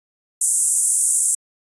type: band-pass noise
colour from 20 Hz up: white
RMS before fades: -18 dBFS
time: 0.41-1.35 s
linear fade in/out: 5 ms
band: 7700 to 10000 Hz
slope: 48 dB/octave
effects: resampled to 24000 Hz